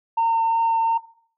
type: tone with vibrato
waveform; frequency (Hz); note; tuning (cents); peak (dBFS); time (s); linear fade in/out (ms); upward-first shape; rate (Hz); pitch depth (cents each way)
sine; 911; A#5; -40; -15; 0.17-0.98; 10; triangle; 2.8; 10
effects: noise-tail reverb RT60 0.6 s tail -20 dB re dry + tanh soft clip ceiling -14 dBFS